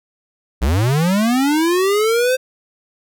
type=linear sweep; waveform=square; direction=up; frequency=55 to 523 Hz; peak=-14 dBFS; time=0.61-2.37 s; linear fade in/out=20 ms; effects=none